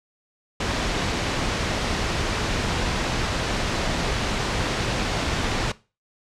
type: low-pass noise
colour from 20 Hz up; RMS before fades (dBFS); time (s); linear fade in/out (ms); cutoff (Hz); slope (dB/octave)
pink; -25; 0.6-5.72; 5; 5600; 12
effects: noise-tail reverb RT60 0.3 s tail -19 dB re dry + low-pass 9000 Hz 12 dB/octave